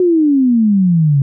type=exponential sweep; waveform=sine; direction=down; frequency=370 to 135.2 Hz; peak=-8 dBFS; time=0-1.22 s; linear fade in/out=2 ms; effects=none